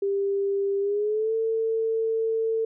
sine tone with pitch glide, 396.8 to 448 Hz, G4 to A4, +21 to +31 cents, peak -22 dBFS, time 0.02-2.65 s, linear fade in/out 5 ms, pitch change +210 cents, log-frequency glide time 0.8-1.34 s, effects none

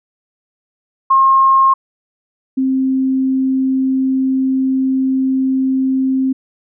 sine tone pair in turn, 1072 / 263.6 Hz, C6 / C4, +42 / +13 cents, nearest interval 2 octaves, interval 2429 cents, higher first, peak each -7 / -12 dBFS, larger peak first, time 1.1-1.74 / 2.57-6.33 s, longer second, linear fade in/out 10 ms, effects none

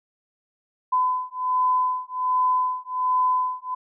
sine beating tone pair, 1010 / 1011.3 Hz, B5 / B5, +39 / +41 cents, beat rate 1.3 Hz, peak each -23 / -23 dBFS, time 0.92-3.75 s, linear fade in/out 10 ms, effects none

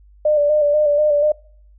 sine tone with vibrato, 594 Hz, D5, 20 cents sharp, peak -12 dBFS, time 0.25-1.32 s, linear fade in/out 5 ms, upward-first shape square, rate 4.1 Hz, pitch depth 32 cents each way, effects noise-tail reverb RT60 0.5 s tail -23 dB re dry + added 50 Hz sine -45 dBFS peak until 1.78 s

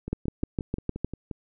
two click trains, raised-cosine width 3 ms, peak -13 / -21 dBFS, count 7 / 8, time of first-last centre 0.13-1.046 / 0.08-1.312 s, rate 6.55 / 5.68 Hz, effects none

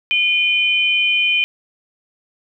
sine tone pair together, 2434 / 3067 Hz, D#7 / G7, -39 / -38 cents, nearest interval major third, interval 401 cents, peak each -15 / -18 dBFS, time 0.11-1.44 s, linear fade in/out 0 ms, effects none

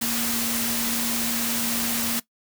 sine tone in noise, 233.1 Hz, A#3, in tune, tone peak -29 dBFS, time 0.01-2.2 s, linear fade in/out 10 ms, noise white, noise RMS -26 dBFS, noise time 0.01-2.2 s, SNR -6 dB, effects noise-tail reverb RT60 0.1 s tail -18 dB re dry

